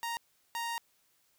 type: tone bursts at uneven times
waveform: sawtooth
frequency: 932 Hz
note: A#5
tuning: 1 cent flat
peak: -30 dBFS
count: 2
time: 0.03-0.17 / 0.55-0.78 s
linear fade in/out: 0 ms
effects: white hiss -71 dBFS RMS until 1.38 s